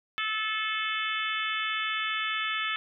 harmonic tone, 435.2 Hz, A4, 19 cents flat, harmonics 3 / 4 / 5 / 6 / 7 / 8, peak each -33 / -34 / -35 / -36 / -36 / -37 dBFS, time 0.18-2.76 s, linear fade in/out 0 ms, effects none

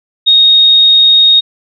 sine tone, 3729 Hz, A#7, in tune, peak -3 dBFS, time 0.26-1.41 s, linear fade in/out 20 ms, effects none

